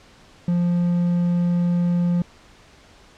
triangle tone, 174.61 Hz, F3, in tune, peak -15 dBFS, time 0.48-2.22 s, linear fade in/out 2 ms, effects pink hiss -50 dBFS RMS until 3.17 s + low-pass 6000 Hz 12 dB/octave

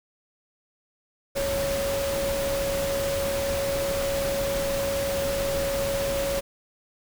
sine tone in noise, 554.4 Hz, C#5, in tune, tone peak -25 dBFS, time 1.35-6.41 s, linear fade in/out 20 ms, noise pink, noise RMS -31 dBFS, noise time 1.35-6.41 s, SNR +3 dB, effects none

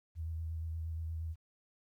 sine tone with vibrato, 81.1 Hz, E2, 28 cents flat, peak -36 dBFS, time 0.15-1.36 s, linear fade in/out 50 ms, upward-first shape square, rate 8.5 Hz, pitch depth 19 cents each way, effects 12-bit

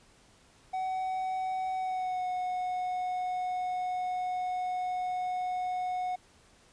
triangle tone with pitch glide, 751 to 731.3 Hz, F#5 to F#5, +26 to -20 cents, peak -28 dBFS, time 0.73-6.16 s, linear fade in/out 10 ms, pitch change -46 cents, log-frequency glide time 1.77-2.27 s, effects pink hiss -61 dBFS RMS until 6.72 s + resampled to 22050 Hz

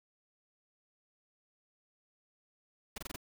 pink noise bursts, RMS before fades -41 dBFS, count 5, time 2.96-3.161 s, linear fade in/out 5 ms, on 21 ms, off 24 ms, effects none

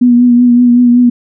sine tone with vibrato, 243.2 Hz, B3, 26 cents flat, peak -3 dBFS, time 0.01-1.1 s, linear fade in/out 10 ms, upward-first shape triangle, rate 5.3 Hz, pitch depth 34 cents each way, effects none

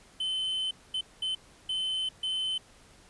triangle tone bursts at uneven times, 3059 Hz, G7, 43 cents flat, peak -27 dBFS, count 5, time 0.2-0.71 / 0.94-1.01 / 1.22-1.35 / 1.69-2.09 / 2.23-2.58 s, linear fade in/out 5 ms, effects pink hiss -57 dBFS RMS until 3.09 s + resampled to 24000 Hz

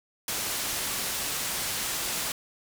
white low-pass noise, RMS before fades -31 dBFS, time 0.28-2.32 s, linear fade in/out 2 ms, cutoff 12000 Hz, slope 12 dB/octave, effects none

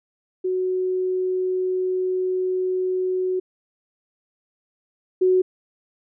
sine tone pair in turn, 370 / 370 Hz, F#4 / F#4, 0 / 0 cents, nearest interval unison, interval 0 cents, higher neither, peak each -20 / -14 dBFS, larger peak second, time 0.44-3.4 / 5.21-5.42 s, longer first, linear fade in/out 10 ms, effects none

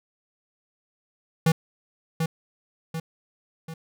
square tone with echo, 162.2 Hz, E3, 28 cents flat, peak -17 dBFS, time 1.46-1.52 s, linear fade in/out 5 ms, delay 740 ms, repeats 3, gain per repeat -6 dB, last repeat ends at 3.74 s, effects none

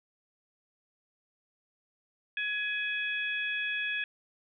harmonic tone, 840 Hz, G#5, 19 cents sharp, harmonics 2 / 3 / 4, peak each -33 / -33 / -39 dBFS, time 2.37-4.04 s, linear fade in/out 2 ms, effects none

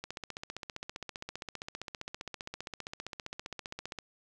click train, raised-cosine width 0.2 ms, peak -22 dBFS, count 61, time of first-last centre 0.04-3.987 s, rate 15.2 Hz, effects none

